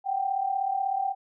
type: tone pair together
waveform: sine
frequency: 747.7 / 784 Hz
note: F#5 / G5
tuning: +18 / 0 cents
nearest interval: minor second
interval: 82 cents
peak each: -30 / -26 dBFS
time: 0.04-1.15 s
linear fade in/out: 50 ms
effects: none